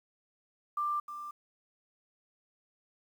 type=tone with echo; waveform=sine; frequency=1185 Hz; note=D6; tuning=15 cents sharp; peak=-29 dBFS; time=0.77-1 s; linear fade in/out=5 ms; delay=310 ms; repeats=1; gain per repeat=-10 dB; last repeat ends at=1.31 s; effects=10-bit